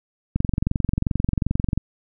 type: click train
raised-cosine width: 5 ms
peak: -8 dBFS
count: 33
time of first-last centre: 0.36-1.776 s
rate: 22.6 Hz
effects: none